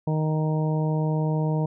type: harmonic tone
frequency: 155.56 Hz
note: D#3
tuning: in tune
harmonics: 1 / 2 / 3 / 4 / 5 / 6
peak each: -22 / -32 / -32 / -34 / -39 / -36 dBFS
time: 0.07-1.66 s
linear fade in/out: 5 ms
effects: none